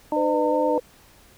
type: harmonic tone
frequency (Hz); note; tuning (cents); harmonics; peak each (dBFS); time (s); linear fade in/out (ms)
302.5; D#4; -49; 1 / 2 / 3; -25 / -25 / -25; 0.12-0.78; 2
type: tone with vibrato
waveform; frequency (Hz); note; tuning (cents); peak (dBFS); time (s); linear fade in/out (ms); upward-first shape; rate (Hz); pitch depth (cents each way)
sine; 504; B4; +35; -22; 0.16-0.8; 10; square; 2.8; 30
effects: pink hiss -53 dBFS RMS until 1.37 s